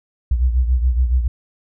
sine beating tone pair, 61.2 / 68.3 Hz, B1 / C#2, -15 / -25 cents, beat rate 7.1 Hz, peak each -14 / -21 dBFS, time 0.31-1.28 s, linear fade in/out 5 ms, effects none

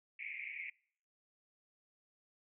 white band-pass noise, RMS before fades -45 dBFS, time 0.19-0.7 s, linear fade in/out 5 ms, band 2100 to 2400 Hz, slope 96 dB/octave, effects noise-tail reverb RT60 0.6 s tail -25 dB re dry

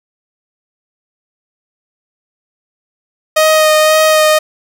sawtooth tone with vibrato, 622.3 Hz, D#5, in tune, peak -3 dBFS, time 3.36-4.39 s, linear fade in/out 10 ms, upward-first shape sine, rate 1.9 Hz, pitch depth 15 cents each way, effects none

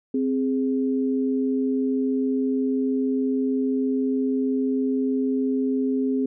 sine tone pair together, 261.6 / 415.3 Hz, C4 / G#4, 0 / 0 cents, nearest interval minor sixth, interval 800 cents, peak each -21 / -27 dBFS, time 0.14-6.26 s, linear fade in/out 5 ms, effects none

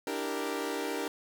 sawtooth chord, E half-diminished seventh, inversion third, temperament equal with one note detuned, 293.7 / 326.8 / 392 / 466.2 Hz, D4 / E4 / G4 / Bb4, 0 / -15 / 0 / 0 cents, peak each -33 / -37 / -33 / -33 dBFS, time 0.07-1.08 s, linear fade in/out 2 ms, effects none

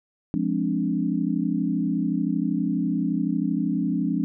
sine chord, D half-diminished seventh, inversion first, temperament equal, 174.61 / 207.7 / 261.6 / 293.7 Hz, F3 / Ab3 / C4 / D4, 0 / 0 / 0 / 0 cents, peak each -27 dBFS, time 0.34-4.24 s, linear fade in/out 0 ms, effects none

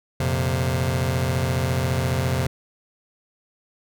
sawtooth chord, F suspended fourth, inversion none, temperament just, 87.31 / 116.41 / 130.96 Hz, F2 / Bb2 / C3, 0 / -2 / +2 cents, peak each -21 / -23 / -19 dBFS, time 0.2-2.47 s, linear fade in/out 5 ms, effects none

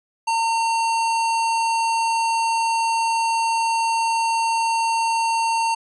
square tone, 911 Hz, A#5, 40 cents flat, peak -19 dBFS, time 0.27-5.75 s, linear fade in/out 10 ms, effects resampled to 24000 Hz

